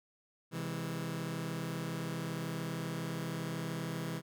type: chord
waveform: sawtooth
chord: C augmented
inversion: none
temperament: just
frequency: 130.81 / 163.52 / 204.4 Hz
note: C3 / E3 / G#3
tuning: 0 / -14 / -27 cents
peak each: -38 / -34 / -40 dBFS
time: 0.51-4.22 s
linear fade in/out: 50 ms
effects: none